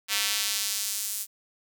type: tone with high-pass filter sweep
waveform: square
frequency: 103.1 Hz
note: G#2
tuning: 12 cents flat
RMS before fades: -29 dBFS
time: 0.08-1.27 s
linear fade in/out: 50 ms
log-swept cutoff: 2600 to 9100 Hz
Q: 0.88
effects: none